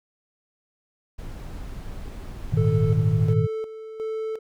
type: noise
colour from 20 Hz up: brown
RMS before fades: -35 dBFS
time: 1.18-3.34 s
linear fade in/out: 10 ms
type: chord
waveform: sine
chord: Ab suspended second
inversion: none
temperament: equal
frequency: 103.83 / 116.54 / 155.56 Hz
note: Ab2 / Bb2 / Eb3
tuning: 0 / 0 / 0 cents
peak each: -22 dBFS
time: 2.52-3.47 s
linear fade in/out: 20 ms
type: tone with tremolo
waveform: triangle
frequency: 440 Hz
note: A4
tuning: in tune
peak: -24 dBFS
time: 2.57-4.39 s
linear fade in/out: 5 ms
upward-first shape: square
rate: 1.4 Hz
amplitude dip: 65%
effects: none